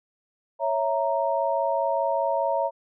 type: chord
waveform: sine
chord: A# diminished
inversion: first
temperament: equal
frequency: 554.4 / 659.3 / 932.3 Hz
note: C#5 / E5 / A#5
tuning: 0 / 0 / 0 cents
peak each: -26 dBFS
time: 0.59-2.71 s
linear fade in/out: 50 ms
effects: none